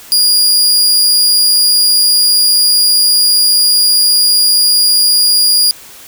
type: tone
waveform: sawtooth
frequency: 4849 Hz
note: D#8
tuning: 45 cents flat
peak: -4 dBFS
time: 0.12-5.71 s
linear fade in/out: 0 ms
effects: white hiss -35 dBFS RMS until 6.07 s